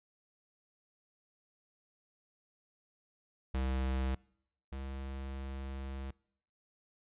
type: tone pair in turn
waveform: square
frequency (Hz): 65.41 / 67.21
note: C2 / C2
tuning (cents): 0 / +47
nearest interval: unison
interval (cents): 47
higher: second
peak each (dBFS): -32 / -40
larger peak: first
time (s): 3.54-4.15 / 4.72-6.11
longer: second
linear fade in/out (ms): 5
effects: noise-tail reverb RT60 0.7 s tail -25 dB re dry + resampled to 8000 Hz